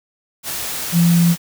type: tone in noise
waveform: sine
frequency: 170.8 Hz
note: F3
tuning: 38 cents flat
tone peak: -10 dBFS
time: 0.92-1.36 s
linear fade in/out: 50 ms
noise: white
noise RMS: -25 dBFS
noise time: 0.43-1.38 s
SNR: +12 dB
effects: none